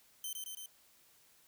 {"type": "tone with echo", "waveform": "5% pulse", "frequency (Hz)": 3089, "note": "G7", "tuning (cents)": -26, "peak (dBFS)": -30, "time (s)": [0.24, 0.33], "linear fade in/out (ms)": 2, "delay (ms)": 110, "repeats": 3, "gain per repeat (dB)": -2, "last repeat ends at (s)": 0.66, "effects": ["white hiss -66 dBFS RMS until 1.47 s"]}